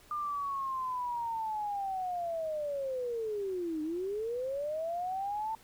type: linear two-way sweep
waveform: sine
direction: down then up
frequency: 1209 to 301.8 to 898 Hz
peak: -32 dBFS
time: 0.11-5.55 s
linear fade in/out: 2 ms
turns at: 3.82 s
effects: pink hiss -59 dBFS RMS until 5.63 s